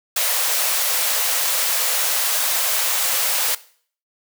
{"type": "high-pass noise", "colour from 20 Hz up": "white", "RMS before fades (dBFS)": -20, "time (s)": [0.16, 3.55], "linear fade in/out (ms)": 5, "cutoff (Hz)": 470, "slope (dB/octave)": 96, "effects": ["noise-tail reverb RT60 0.5 s tail -18 dB re dry"]}